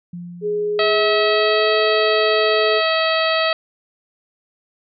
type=tone with exponential decay; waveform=sine; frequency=174.61 Hz; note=F3; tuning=in tune; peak=-27 dBFS; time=0.13-1.84 s; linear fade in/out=5 ms; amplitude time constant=370 ms
type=tone with pitch glide; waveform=sine; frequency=417.5 to 430.5 Hz; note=G#4 to A4; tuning=+9 to -38 cents; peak=-18 dBFS; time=0.41-2.82 s; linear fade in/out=50 ms; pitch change=+53 cents; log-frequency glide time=1.17-1.71 s
type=harmonic tone; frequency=645 Hz; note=E5; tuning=38 cents flat; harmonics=1 / 2 / 3 / 4 / 5 / 6 / 7; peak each=-19 / -22 / -24 / -25 / -26 / -27 / -27 dBFS; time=0.79-3.53 s; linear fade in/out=2 ms
effects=none